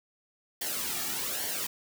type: noise with flanger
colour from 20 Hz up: white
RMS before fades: -33 dBFS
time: 0.61-1.67 s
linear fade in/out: 5 ms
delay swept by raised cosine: 0.79 to 1.99 ms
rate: 1.2 Hz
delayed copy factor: -0.7
effects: none